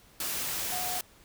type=tone in noise; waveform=sine; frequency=727 Hz; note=F#5; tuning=31 cents flat; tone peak=-36 dBFS; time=0.72-0.99 s; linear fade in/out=2 ms; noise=white; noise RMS=-33 dBFS; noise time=0.2-1.01 s; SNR=-6 dB; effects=pink hiss -58 dBFS RMS until 1.24 s